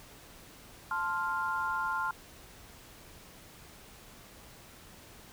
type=chord; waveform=sine; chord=F major; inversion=first; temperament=equal; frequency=880 / 1046.5 / 1396.9 Hz; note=A5 / C6 / F6; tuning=0 / 0 / 0 cents; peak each=-36 / -34 / -33 dBFS; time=0.91-2.11 s; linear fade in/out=2 ms; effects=pink hiss -53 dBFS RMS until 5.32 s